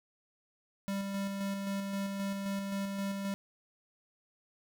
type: tone with tremolo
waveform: square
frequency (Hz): 197.3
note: G3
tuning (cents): +11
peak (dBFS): -33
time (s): 0.88-3.34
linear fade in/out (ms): 0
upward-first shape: square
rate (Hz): 3.8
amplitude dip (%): 30
effects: none

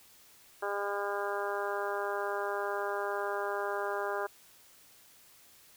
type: harmonic tone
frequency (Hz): 202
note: G#3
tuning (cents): -48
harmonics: 2 / 3 / 4 / 5 / 6 / 7 / 8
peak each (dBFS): -36 / -38 / -39 / -40 / -41 / -41 / -42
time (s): 0.62-4.27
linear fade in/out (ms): 10
effects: white hiss -59 dBFS RMS until 5.76 s

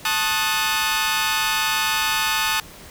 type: chord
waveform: 15% pulse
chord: D# half-diminished seventh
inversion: second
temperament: equal with one note detuned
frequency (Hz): 880 / 1085.3 / 1244.5 / 1480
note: A5 / C#6 / D#6 / F#6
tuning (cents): 0 / -37 / 0 / 0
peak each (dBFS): -17 / -23 / -18 / -19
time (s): 0.05-2.6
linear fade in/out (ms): 2
effects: pink hiss -42 dBFS RMS until 2.9 s

